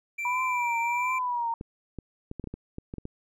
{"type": "tone", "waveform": "triangle", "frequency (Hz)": 2349, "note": "D7", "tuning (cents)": 0, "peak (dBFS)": -28, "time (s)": [0.18, 1.19], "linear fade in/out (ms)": 10}
{"type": "tone with vibrato", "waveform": "sine", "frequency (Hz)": 973, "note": "B5", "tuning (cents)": -26, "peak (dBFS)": -26, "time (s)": [0.25, 1.54], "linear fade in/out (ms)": 2, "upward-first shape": "triangle", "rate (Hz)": 1.4, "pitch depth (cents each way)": 100}
{"type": "clicks", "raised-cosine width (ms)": 3, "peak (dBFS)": -23, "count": 11, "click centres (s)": [1.611, 1.987, 2.314, 2.397, 2.441, 2.473, 2.54, 2.784, 2.939, 2.983, 3.054]}
{"effects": []}